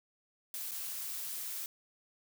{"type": "noise with dropouts", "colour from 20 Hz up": "blue", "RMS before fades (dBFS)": -40, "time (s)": [0.54, 1.66], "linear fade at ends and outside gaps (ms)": 1, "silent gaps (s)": [0.711, 0.716], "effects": []}